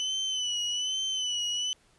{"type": "tone with vibrato", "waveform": "35% pulse", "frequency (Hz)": 3000, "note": "F#7", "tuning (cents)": 23, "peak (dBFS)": -26, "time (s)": [0, 1.73], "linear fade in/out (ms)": 0, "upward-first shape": "sine", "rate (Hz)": 1.2, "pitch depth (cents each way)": 57, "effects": ["pink hiss -64 dBFS RMS until 1.98 s", "resampled to 24000 Hz"]}